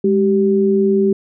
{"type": "tone pair together", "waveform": "sine", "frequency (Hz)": [205.5, 387.9], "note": ["G#3", "G4"], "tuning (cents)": [-18, -18], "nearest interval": "major seventh", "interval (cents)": 1100, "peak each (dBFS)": [-15, -13], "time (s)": [0.04, 1.13], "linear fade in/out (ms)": 5, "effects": []}